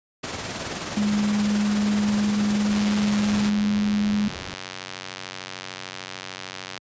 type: noise with tremolo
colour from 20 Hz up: pink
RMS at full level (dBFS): -28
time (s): 0.23-3.5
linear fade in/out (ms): 10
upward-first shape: triangle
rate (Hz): 19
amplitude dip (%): 45
type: tone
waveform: sine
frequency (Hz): 207.7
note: G#3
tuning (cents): 0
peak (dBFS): -19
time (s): 0.97-4.28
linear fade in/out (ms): 2
type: click train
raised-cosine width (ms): 0.2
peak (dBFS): -15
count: 379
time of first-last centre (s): 2.73-6.777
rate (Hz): 93.4
type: noise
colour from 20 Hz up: brown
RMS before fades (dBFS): -31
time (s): 3.25-4.54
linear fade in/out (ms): 0
effects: high-pass 100 Hz 12 dB/octave + resampled to 16000 Hz